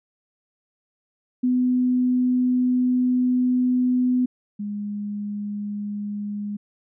sine tone pair in turn, 250.8 / 206 Hz, B3 / G#3, +27 / -14 cents, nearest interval minor third, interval 341 cents, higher first, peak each -17 / -26 dBFS, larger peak first, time 1.43-4.26 / 4.59-6.57 s, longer first, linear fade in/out 10 ms, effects none

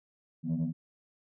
sine tone cluster, 157.7 / 168 / 244.2 Hz, D#3 / E3 / B3, +24 / +33 / -19 cents, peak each -31 dBFS, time 0.43-0.73 s, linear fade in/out 50 ms, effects tanh soft clip ceiling -24 dBFS

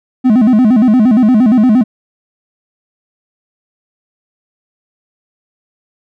triangle tone with vibrato, 233.1 Hz, A#3, in tune, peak -3 dBFS, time 0.24-1.84 s, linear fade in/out 20 ms, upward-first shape square, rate 8.6 Hz, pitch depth 160 cents each way, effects none

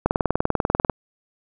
click train, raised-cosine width 1 ms, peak -4 dBFS, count 18, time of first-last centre 0.06-0.897 s, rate 20.3 Hz, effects none

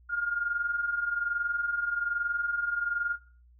sine tone pair together, 1397.8 / 1419 Hz, F6 / F6, +1 / +27 cents, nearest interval unison, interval 26 cents, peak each -35 / -29 dBFS, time 0.09-3.16 s, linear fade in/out 20 ms, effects noise-tail reverb RT60 0.4 s tail -17 dB re dry + added 60 Hz sine -55 dBFS peak until 3.59 s

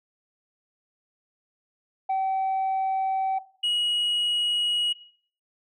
sine tone pair in turn, 767 / 2902 Hz, G5 / F#7, -38 / -34 cents, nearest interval octave + major seventh, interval 2304 cents, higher second, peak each -20 dBFS, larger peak neither, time 2.09-3.39 / 3.63-4.93 s, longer neither, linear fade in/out 10 ms, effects noise-tail reverb RT60 0.5 s tail -18 dB re dry + tanh soft clip ceiling -21 dBFS

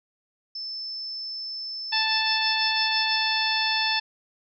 sine tone, 5274 Hz, E8, in tune, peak -31 dBFS, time 0.55-3.16 s, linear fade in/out 5 ms
harmonic tone, 880 Hz, A5, in tune, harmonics 1 / 2 / 3 / 4 / 5 / 6, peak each -29 / -29 / -29 / -29 / -29 / -29 dBFS, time 1.92-4 s, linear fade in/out 10 ms
effects none

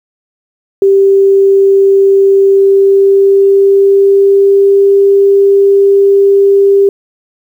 sine tone with pitch glide, 392 to 396.6 Hz, G4 to G4, 0 to +20 cents, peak -3 dBFS, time 0.82-6.89 s, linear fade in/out 2 ms, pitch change +20 cents, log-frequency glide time 2.56-4.91 s, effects 7-bit

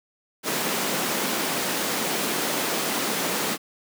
pink high-pass noise, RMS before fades -26 dBFS, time 0.43-3.58 s, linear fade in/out 50 ms, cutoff 190 Hz, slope 24 dB/octave, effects none

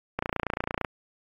click train, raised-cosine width 0.5 ms, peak -12 dBFS, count 20, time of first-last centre 0.19-0.847 s, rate 28.9 Hz, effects AAC 32 kbps

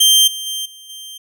sawtooth tone with level steps, 3150 Hz, G7, 8 cents sharp, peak -5 / -21 / -18 / -34 / -28 dBFS, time 0-1.18 s, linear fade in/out 10 ms, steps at 0.27 / 0.46 / 0.65 / 0.89 s, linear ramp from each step 10 ms, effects none

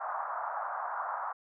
pink band-pass noise, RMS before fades -36 dBFS, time 0-1.33 s, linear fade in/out 10 ms, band 700 to 1400 Hz, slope 48 dB/octave, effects none

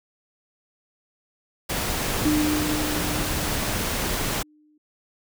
pink noise, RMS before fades -26 dBFS, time 1.69-4.43 s, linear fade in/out 10 ms
sine tone with exponential decay, 302.3 Hz, D#4, 50 cents flat, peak -18 dBFS, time 2.25-4.78 s, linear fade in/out 5 ms, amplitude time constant 550 ms
effects none

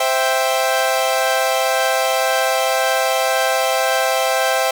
sawtooth chord, C major, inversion none, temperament equal, 523.3 / 659.3 / 784 Hz, C5 / E5 / G5, 0 / 0 / 0 cents, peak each -16 dBFS, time 0-4.71 s, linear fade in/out 5 ms, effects none

